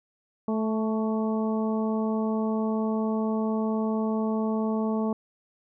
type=harmonic tone with a mistuned harmonic; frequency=218.9 Hz; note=A3; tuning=9 cents flat; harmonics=1 / 2 / 3 / 4 / 5; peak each=-25 / -31 / -35 / -37 / -39 dBFS; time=0.48-5.13 s; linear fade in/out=2 ms; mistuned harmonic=5; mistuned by=+29 cents; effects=none